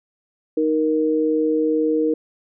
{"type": "tone pair together", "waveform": "sine", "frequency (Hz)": [311.1, 469], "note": ["D#4", "A#4"], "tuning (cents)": [0, 11], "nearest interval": "perfect fifth", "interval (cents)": 711, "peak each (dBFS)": -19, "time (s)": [0.57, 2.14], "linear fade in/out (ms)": 5, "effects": []}